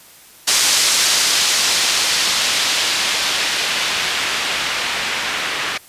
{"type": "noise with low-pass filter sweep", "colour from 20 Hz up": "blue", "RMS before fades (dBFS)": -18, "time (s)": [0.47, 5.78], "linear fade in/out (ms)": 10, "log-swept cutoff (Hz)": [6000, 2200], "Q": 0.89, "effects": ["white hiss -44 dBFS RMS until 5.88 s", "resampled to 32000 Hz"]}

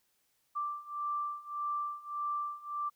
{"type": "beating tone pair", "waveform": "sine", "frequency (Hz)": [1174.7, 1176.4], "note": ["D6", "D6"], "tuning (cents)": [0, 3], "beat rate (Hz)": 1.7, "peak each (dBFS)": [-38, -36], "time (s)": [0.55, 2.9], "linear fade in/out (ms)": 20, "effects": ["white hiss -75 dBFS RMS until 2.95 s"]}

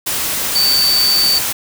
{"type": "tone in noise", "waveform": "sine", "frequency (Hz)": 4568, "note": "D8", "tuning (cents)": -49, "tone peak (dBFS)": -11, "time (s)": [0.55, 1.39], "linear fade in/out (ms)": 10, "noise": "white", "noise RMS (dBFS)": -19, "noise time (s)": [0.06, 1.53], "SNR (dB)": 5, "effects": []}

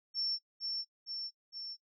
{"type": "tone with echo", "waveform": "sine", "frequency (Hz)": 5420, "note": "E8", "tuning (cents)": 47, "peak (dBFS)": -31, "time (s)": [0.14, 0.39], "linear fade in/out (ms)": 50, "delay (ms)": 460, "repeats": 3, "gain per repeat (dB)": -3, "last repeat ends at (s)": 1.77, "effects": ["noise-tail reverb RT60 0.1 s tail -25 dB re dry"]}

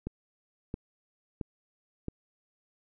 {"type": "click train", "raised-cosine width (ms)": 3, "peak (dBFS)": -21, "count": 4, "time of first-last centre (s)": [0.07, 2.083], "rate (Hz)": 1.49, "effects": []}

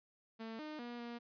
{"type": "tone with pitch steps", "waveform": "sawtooth", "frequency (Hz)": [224.4, 305.7, 240, 237.2], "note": ["A3", "D#4", "B3", "A#3"], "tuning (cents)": [34, -30, -49, 30], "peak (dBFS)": -40, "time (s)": [0.39, 1.19], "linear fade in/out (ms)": 20, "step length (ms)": 200, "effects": ["resampled to 11025 Hz"]}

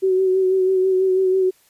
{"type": "tone with vibrato", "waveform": "sine", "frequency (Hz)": 376.2, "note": "F#4", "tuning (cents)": 29, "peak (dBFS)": -14, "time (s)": [0.02, 1.51], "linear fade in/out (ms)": 20, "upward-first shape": "sine", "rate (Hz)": 6.1, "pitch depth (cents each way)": 28, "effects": ["white hiss -57 dBFS RMS until 1.69 s", "resampled to 32000 Hz"]}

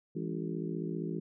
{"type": "harmonic tone with a mistuned harmonic", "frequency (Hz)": 55.1, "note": "A1", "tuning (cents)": 3, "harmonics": [3, 4, 5, 6, 7, 8], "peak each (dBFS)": [-37, -41, -42, -40, -41, -48], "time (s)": [0.15, 1.2], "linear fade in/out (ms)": 10, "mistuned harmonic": 4, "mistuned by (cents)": -120, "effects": []}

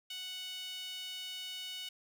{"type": "tone with high-pass filter", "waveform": "sawtooth", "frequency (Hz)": 740, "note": "F#5", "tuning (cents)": 0, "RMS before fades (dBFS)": -43, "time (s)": [0.1, 1.89], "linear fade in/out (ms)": 5, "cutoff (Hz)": 3100, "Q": 4.5, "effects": []}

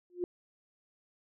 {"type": "tone with exponential growth", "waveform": "sine", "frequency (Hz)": 355.3, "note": "F4", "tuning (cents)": 30, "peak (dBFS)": -26, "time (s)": [0.1, 0.24], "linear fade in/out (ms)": 1, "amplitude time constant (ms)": 30, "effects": []}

